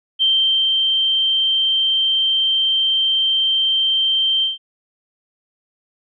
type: tone with ADSR envelope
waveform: sine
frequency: 3136 Hz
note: G7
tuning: in tune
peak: -12 dBFS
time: 0.19-4.58 s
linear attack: 31 ms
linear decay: 470 ms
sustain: -2 dB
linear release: 150 ms
effects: none